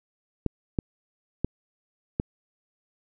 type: clicks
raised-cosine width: 3 ms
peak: -11 dBFS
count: 4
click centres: 0.463 / 0.788 / 1.446 / 2.199 s
effects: none